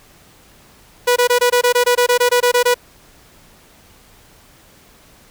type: tone bursts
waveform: sawtooth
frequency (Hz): 489.2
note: B4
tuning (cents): -16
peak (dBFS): -7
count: 15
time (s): 1.07-2.744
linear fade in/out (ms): 10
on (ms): 92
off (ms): 21
effects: pink hiss -48 dBFS RMS until 5.3 s